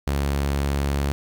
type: tone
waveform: sawtooth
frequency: 70.3 Hz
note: C#2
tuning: 25 cents sharp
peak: -17 dBFS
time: 0.07-1.12 s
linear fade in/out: 0 ms
effects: 9-bit